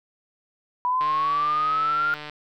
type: linear sweep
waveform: sine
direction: up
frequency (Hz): 981 to 1413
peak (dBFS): -20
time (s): 0.85-2.14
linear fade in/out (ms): 0
type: click train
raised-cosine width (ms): 0.3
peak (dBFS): -20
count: 194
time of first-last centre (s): 1.01-2.297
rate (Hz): 150
effects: none